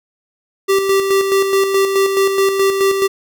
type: tone with tremolo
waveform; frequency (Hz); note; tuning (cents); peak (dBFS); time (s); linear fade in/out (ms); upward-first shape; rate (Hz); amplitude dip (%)
square; 390.3; G4; -8; -11; 0.68-3.08; 20; square; 4.7; 45
effects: none